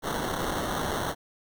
white noise with sample-and-hold, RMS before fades -30 dBFS, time 0.02-1.15 s, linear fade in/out 50 ms, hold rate 2450 Hz, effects none

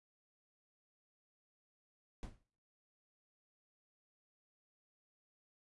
brown noise with exponential decay, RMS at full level -41 dBFS, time 2.23-2.43 s, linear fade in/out 0 ms, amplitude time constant 42 ms, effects noise-tail reverb RT60 0.5 s tail -22 dB re dry + resampled to 24000 Hz

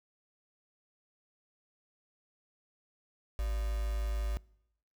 sine tone with quantisation, 53.3 Hz, G#1, 46 cents sharp, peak -30 dBFS, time 3.39-4.37 s, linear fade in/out 0 ms, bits 7, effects noise-tail reverb RT60 0.8 s tail -25 dB re dry

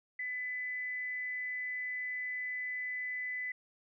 sine tone with frequency modulation, 2003 Hz, B6, 24 cents sharp, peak -35 dBFS, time 0.19-3.52 s, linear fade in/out 5 ms, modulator 264 Hz, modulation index 0.2, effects none

